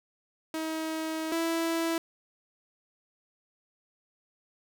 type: tone pair in turn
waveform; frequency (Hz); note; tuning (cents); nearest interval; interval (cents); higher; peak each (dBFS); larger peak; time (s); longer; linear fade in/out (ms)
sawtooth; 318.4 / 330.3; D#4 / E4; +40 / +4; minor second; 64; second; -27 / -23; second; 0.54-1.32 / 1.32-1.98; first; 2
effects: none